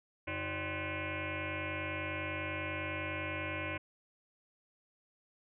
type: tone with frequency modulation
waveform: sine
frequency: 1046.5 Hz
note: C6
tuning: in tune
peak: -35 dBFS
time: 0.27-3.78 s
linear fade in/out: 10 ms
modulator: 227 Hz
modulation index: 6.9
effects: none